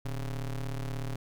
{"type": "ring-modulated tone", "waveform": "square", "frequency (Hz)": 69.2, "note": "C#2", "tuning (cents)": -2, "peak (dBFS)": -30, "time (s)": [0.05, 1.16], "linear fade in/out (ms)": 5, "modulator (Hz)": 50.9, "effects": []}